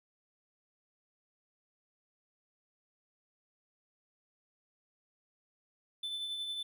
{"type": "tone with tremolo", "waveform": "triangle", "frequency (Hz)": 3520, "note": "A7", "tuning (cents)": 0, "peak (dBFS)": -33, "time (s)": [6.03, 6.63], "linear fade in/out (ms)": 5, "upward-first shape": "triangle", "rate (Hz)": 11, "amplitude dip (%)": 40, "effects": []}